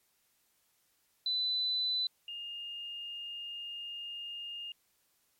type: tone pair in turn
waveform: sine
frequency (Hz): 4000 / 2828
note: B7 / F7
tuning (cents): +21 / +21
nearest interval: tritone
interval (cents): 600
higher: first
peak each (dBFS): -29 / -39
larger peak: first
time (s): 1.26-2.07 / 2.28-4.72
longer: second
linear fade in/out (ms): 2
effects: white hiss -73 dBFS RMS until 5.39 s + MP3 64 kbps